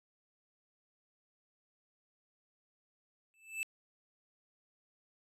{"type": "tone with exponential growth", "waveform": "square", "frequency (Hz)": 2637, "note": "E7", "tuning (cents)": 0, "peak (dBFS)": -32, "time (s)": [3.34, 3.63], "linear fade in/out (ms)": 0, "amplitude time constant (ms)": 62, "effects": ["low-pass 12000 Hz 12 dB/octave"]}